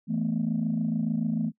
sine chord, E suspended fourth, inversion none, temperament equal, 164.81 / 220 / 246.9 Hz, E3 / A3 / B3, 0 / 0 / 0 cents, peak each -29 / -26 / -30 dBFS, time 0.07-1.52 s, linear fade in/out 50 ms, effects noise-tail reverb RT60 0.1 s tail -24 dB re dry + tanh soft clip ceiling -18 dBFS

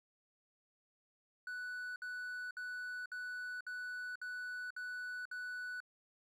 triangle tone bursts, 1484 Hz, F#6, 5 cents sharp, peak -39 dBFS, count 8, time 1.47-5.803 s, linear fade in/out 2 ms, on 490 ms, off 59 ms, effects none

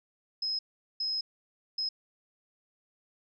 sine tone bursts at uneven times, 5120 Hz, D#8, 49 cents sharp, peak -29 dBFS, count 3, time 0.42-0.59 / 1-1.21 / 1.78-1.89 s, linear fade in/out 5 ms, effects none

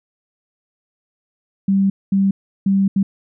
sine tone bursts at uneven times, 195.3 Hz, G3, 6 cents flat, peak -12 dBFS, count 4, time 1.68-1.9 / 2.12-2.31 / 2.66-2.88 / 2.96-3.03 s, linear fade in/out 5 ms, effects none

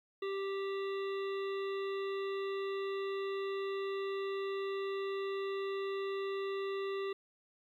harmonic tone, 392 Hz, G4, in tune, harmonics 1 / 3 / 5 / 7 / 9 / 10, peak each -35 / -45 / -49 / -52 / -54 / -55 dBFS, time 0.22-7.13 s, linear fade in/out 5 ms, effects 12-bit

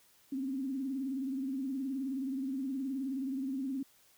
sine tone with vibrato, 267.3 Hz, C4, 37 cents sharp, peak -33 dBFS, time 0.32-3.83 s, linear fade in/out 5 ms, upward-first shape sine, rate 19 Hz, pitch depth 88 cents each way, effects white hiss -65 dBFS RMS until 4.17 s

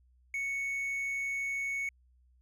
triangle tone, 2217 Hz, C#7, in tune, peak -30 dBFS, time 0.34-1.89 s, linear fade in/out 2 ms, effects added 62 Hz sine -62 dBFS peak until 2.41 s

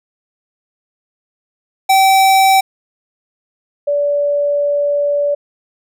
square / sine tone pair in turn, 771 / 577.6 Hz, G5 / D5, -29 / -29 cents, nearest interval perfect fourth, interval 500 cents, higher first, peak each -8 / -12 dBFS, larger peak first, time 1.89-2.61 / 3.87-5.35 s, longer second, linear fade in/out 10 ms, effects none

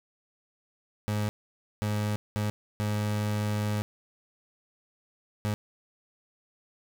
30% pulse tone bursts at uneven times, 105.1 Hz, G#2, 21 cents sharp, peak -24 dBFS, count 5, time 1.08-1.29 / 1.82-2.16 / 2.36-2.5 / 2.8-3.82 / 5.45-5.54 s, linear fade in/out 0 ms, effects none

